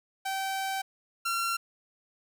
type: tone pair in turn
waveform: sawtooth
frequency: 773 / 1367 Hz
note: G5 / F6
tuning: -24 / -37 cents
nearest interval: minor seventh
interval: 987 cents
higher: second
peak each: -26 / -24 dBFS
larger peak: second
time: 0.25-0.82 / 1.25-1.57 s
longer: first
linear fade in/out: 10 ms
effects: none